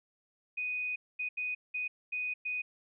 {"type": "tone bursts at uneven times", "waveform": "sine", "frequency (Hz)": 2489, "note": "D#7", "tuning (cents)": 0, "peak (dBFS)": -32, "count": 6, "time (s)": [[0.57, 0.96], [1.19, 1.29], [1.37, 1.55], [1.74, 1.88], [2.12, 2.34], [2.45, 2.62]], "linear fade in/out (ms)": 10, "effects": []}